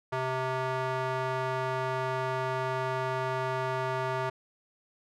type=tone with band-pass filter; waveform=square; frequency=130.1 Hz; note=C3; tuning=9 cents flat; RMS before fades=-31 dBFS; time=0.12-4.3 s; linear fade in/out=10 ms; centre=970 Hz; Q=1.1; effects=none